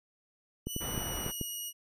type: tone with pitch glide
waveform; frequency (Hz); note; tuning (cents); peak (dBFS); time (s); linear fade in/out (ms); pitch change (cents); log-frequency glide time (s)
10% pulse; 2960 to 2899; F#7 to F#7; 0 to -36; -29; 0.66-1.73; 50; -36; 0.8-1.41
type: clicks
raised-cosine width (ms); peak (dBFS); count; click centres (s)
3; -22; 5; 0.67 / 0.764 / 0.978 / 1.264 / 1.413
type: low-pass noise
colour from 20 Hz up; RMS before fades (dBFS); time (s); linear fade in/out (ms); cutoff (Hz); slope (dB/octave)
pink; -39; 0.8-1.32; 20; 1800; 12
effects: none